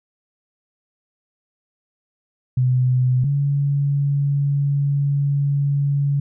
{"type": "tone pair in turn", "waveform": "sine", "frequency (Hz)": [127, 141.55], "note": ["B2", "C#3"], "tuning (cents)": [49, 37], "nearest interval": "major second", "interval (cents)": 188, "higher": "second", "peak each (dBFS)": [-14, -16], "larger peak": "first", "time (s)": [[2.57, 3.24], [3.24, 6.2]], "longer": "second", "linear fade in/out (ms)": 5, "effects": []}